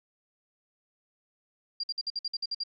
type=tone bursts; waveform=sine; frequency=4769 Hz; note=D8; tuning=26 cents sharp; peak=-29 dBFS; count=10; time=1.8-2.636 s; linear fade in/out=5 ms; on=35 ms; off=54 ms; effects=none